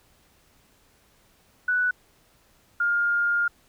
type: tone pair in turn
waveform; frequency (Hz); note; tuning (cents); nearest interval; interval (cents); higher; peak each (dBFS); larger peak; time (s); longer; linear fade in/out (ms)
sine; 1482 / 1411.5; F#6 / F6; +2 / +18; minor second; 84; first; -20; neither; 1.68-1.91 / 2.8-3.48; second; 5
effects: pink hiss -61 dBFS RMS until 3.68 s